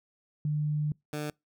sine / 15% pulse tone pair in turn, 150 / 150 Hz, D3 / D3, +37 / +37 cents, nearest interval unison, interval 0 cents, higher neither, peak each -26 dBFS, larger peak neither, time 0.45-0.92 / 1.13-1.3 s, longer first, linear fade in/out 2 ms, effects noise-tail reverb RT60 0.2 s tail -26 dB re dry

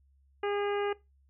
harmonic tone, 407.3 Hz, G#4, 34 cents flat, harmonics 1 / 2 / 3 / 4 / 5 / 6 / 7, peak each -30 / -36 / -40 / -42 / -44 / -46 / -47 dBFS, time 0.43-0.93 s, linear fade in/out 5 ms, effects noise-tail reverb RT60 0.2 s tail -19 dB re dry + added 68 Hz sine -62 dBFS peak until 1.29 s

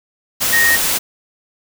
sine tone in noise, 1864 Hz, A#6, 1 cent flat, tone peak -11 dBFS, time 0.52-0.77 s, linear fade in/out 20 ms, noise white, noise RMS -17 dBFS, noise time 0.4-0.99 s, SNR +3 dB, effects none

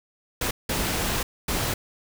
pink noise bursts at uneven times, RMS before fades -26 dBFS, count 3, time 0.41-0.51 / 0.69-1.23 / 1.48-1.74 s, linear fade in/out 5 ms, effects none

